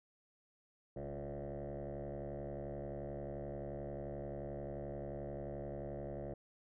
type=tone with frequency modulation; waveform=sine; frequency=349.2 Hz; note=F4; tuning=in tune; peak=-39 dBFS; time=0.96-6.34 s; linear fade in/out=5 ms; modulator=71.4 Hz; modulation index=4.3; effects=tanh soft clip ceiling -39 dBFS